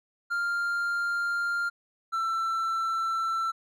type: tone pair in turn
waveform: triangle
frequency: 1396.9 / 1338.4 Hz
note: F6 / E6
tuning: 0 / +26 cents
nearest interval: minor second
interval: 74 cents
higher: first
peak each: -24 dBFS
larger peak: neither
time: 0.3-1.7 / 2.12-3.52 s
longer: neither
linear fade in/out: 20 ms
effects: none